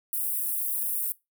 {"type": "high-pass noise", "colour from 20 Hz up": "white", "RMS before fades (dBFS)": -29, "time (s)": [0.13, 1.12], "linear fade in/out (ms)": 0, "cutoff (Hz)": 9500, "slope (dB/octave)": 48, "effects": ["noise-tail reverb RT60 0.2 s tail -20 dB re dry"]}